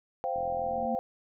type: chord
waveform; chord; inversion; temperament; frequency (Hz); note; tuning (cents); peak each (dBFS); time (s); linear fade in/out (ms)
sine; C suspended fourth; none; just; 523.3 / 697.7 / 784.9; C5 / F5 / G5; 0 / -2 / +2; -33; 0.24-0.99; 0
type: tone with exponential growth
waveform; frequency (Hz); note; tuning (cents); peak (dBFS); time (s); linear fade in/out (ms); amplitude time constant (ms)
sine; 230.1; A#3; -22; -29; 0.35-0.95; 0; 130
type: click train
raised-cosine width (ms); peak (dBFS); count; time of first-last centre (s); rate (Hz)
3; -34; 22; 0.36-0.852; 42.7
effects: none